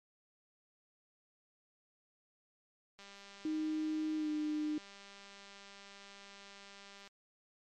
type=click train; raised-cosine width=0.2 ms; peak=-37 dBFS; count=814; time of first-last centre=2.99-7.075 s; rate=199 Hz
type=tone with pitch glide; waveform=sine; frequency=311.1 to 303.5 Hz; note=D#4 to D#4; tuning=0 to -43 cents; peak=-33 dBFS; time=3.45-4.78 s; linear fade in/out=2 ms; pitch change=-43 cents; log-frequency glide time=4.16-4.29 s
effects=MP3 64 kbps